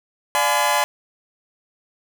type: chord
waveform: sawtooth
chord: D diminished seventh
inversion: none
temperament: just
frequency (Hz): 587.3 / 704.8 / 845.8 / 1014.9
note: D5 / F5 / Ab5 / Cb6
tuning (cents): 0 / +16 / +31 / +47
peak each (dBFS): -20 / -22 / -17 / -17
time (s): 0.35-0.84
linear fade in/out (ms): 0
effects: none